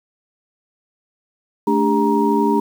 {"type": "tone cluster", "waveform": "sine", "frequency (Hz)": [219.4, 291.9, 401.5, 941], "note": ["A3", "D4", "G4", "A#5"], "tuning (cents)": [-5, -10, 41, 16], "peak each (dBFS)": -19, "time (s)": [1.67, 2.6], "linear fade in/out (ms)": 5, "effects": ["7-bit"]}